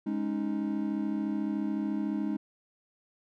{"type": "chord", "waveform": "triangle", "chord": "Ab suspended fourth", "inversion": "none", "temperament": "equal", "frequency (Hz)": [207.7, 277.2, 311.1], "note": ["Ab3", "Db4", "Eb4"], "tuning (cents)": [0, 0, 0], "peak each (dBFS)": [-30, -33, -31], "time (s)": [0.06, 2.37], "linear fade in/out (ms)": 10, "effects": []}